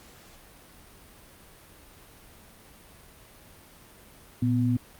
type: tone pair together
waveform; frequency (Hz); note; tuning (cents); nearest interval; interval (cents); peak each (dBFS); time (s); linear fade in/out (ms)
sine; 116.54 / 248.4; A#2 / B3; 0 / +10; octave + minor second; 1310; -24; 4.42-4.77; 5
effects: pink hiss -52 dBFS RMS until 4.99 s + Opus 48 kbps